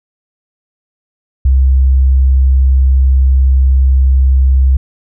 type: tone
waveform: sine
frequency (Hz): 65.9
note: C2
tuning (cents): +13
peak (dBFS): -5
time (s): 1.45-4.77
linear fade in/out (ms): 5
effects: none